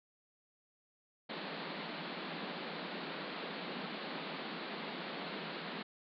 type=band-pass noise; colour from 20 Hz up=pink; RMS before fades=-43 dBFS; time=1.29-5.83 s; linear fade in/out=10 ms; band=160 to 4500 Hz; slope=96 dB/octave; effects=none